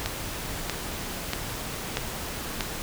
click train, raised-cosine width 0.2 ms, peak -9 dBFS, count 5, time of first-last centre 0.06-2.608 s, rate 1.57 Hz, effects pink hiss -34 dBFS RMS until 2.82 s

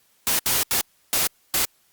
white noise bursts at uneven times, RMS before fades -21 dBFS, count 5, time 0.27-0.39 / 0.46-0.63 / 0.71-0.81 / 1.13-1.27 / 1.54-1.65 s, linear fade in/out 0 ms, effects white hiss -62 dBFS RMS until 1.92 s + Opus 48 kbps

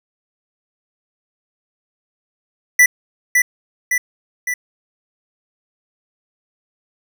square tone with echo, 1975.5 Hz, B6, in tune, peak -7 dBFS, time 2.79-2.86 s, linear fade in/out 5 ms, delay 560 ms, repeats 3, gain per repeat -4 dB, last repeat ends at 4.54 s, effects none

